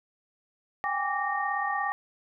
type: tone cluster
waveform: sine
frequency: 783 / 820 / 1163 / 1849 Hz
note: G5 / G#5 / D6 / A#6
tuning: -2 / -22 / -17 / -15 cents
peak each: -33 / -32 / -31 / -32 dBFS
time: 0.84-1.92 s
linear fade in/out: 0 ms
effects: none